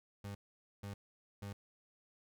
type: tone bursts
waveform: 30% pulse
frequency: 100.7 Hz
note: G2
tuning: 47 cents sharp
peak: -40 dBFS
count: 3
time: 0.24-1.53 s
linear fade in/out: 5 ms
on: 110 ms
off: 480 ms
effects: none